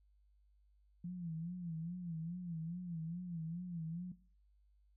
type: tone with vibrato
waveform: sine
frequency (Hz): 170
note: F3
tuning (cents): -46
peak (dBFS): -40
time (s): 1.04-4.12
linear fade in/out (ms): 5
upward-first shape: sine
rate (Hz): 2.4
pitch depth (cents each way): 110
effects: noise-tail reverb RT60 0.4 s tail -17 dB re dry + added 50 Hz sine -67 dBFS peak until 4.96 s